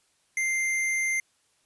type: tone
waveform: square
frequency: 2093 Hz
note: C7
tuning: in tune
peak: -25 dBFS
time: 0.37-1.2 s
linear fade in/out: 2 ms
effects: white hiss -68 dBFS RMS until 1.65 s + resampled to 24000 Hz